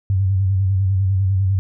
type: tone with vibrato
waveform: sine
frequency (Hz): 96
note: G2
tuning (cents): -36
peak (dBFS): -14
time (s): 0.1-1.59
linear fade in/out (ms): 0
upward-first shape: square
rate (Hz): 10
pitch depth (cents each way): 48
effects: none